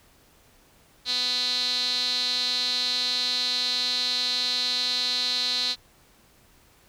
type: tone with band-pass filter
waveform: sawtooth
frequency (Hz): 248.8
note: B3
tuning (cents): +13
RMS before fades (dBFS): -26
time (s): 1.05-5.76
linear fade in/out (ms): 50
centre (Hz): 4100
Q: 9.8
effects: pink hiss -58 dBFS RMS until 6.88 s